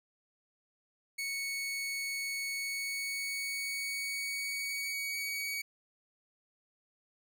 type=tone with pitch glide; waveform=sawtooth; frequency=2217 to 2254 Hz; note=C#7 to C#7; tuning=0 to +28 cents; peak=-31 dBFS; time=1.18-5.62 s; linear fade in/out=10 ms; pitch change=+28 cents; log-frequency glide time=2.5-5.33 s; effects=none